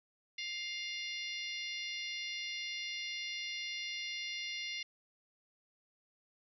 harmonic tone, 702 Hz, F5, 9 cents sharp, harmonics 3 / 4 / 5 / 6 / 7 / 8, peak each -42 / -44 / -46 / -48 / -49 / -50 dBFS, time 0.38-4.83 s, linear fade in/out 5 ms, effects none

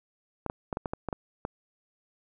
clicks, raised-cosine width 1 ms, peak -17 dBFS, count 9, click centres 0.463 / 0.499 / 0.728 / 0.771 / 0.858 / 0.935 / 1.087 / 1.128 / 1.451 s, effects none

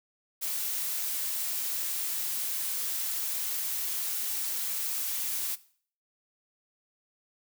blue noise, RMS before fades -32 dBFS, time 0.41-5.56 s, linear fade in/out 20 ms, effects noise-tail reverb RT60 0.5 s tail -18 dB re dry

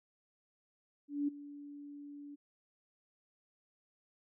sine tone with ADSR envelope, 288.2 Hz, D4, 33 cents flat, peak -29 dBFS, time 1.08-2.36 s, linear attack 200 ms, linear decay 12 ms, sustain -17 dB, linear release 19 ms, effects none

